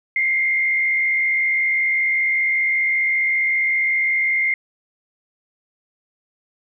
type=tone with frequency modulation; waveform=sine; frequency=2110 Hz; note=C7; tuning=14 cents sharp; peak=-16 dBFS; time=0.16-4.54 s; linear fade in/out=2 ms; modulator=65.2 Hz; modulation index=0.78; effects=none